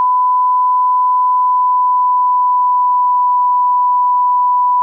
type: tone with pitch glide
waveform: sine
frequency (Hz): 1000 to 990.8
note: B5 to B5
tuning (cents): +21 to +5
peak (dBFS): -9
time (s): 0-4.82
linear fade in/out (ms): 0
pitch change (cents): -16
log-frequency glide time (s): 1.34-3.32
effects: none